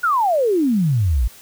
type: exponential sweep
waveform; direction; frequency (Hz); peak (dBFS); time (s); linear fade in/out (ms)
sine; down; 1480 to 51.91; -14; 0.03-1.28; 10
effects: white hiss -44 dBFS RMS until 1.41 s